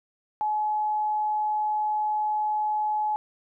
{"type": "tone", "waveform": "sine", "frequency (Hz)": 850, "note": "G#5", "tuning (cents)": 40, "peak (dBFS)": -23, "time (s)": [0.41, 3.16], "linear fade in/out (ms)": 0, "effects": []}